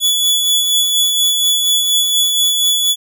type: tone with tremolo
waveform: sawtooth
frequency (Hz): 3419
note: G#7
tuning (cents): +50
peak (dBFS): -7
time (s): 0-2.96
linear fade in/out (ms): 50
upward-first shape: sine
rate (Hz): 4.2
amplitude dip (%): 35
effects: none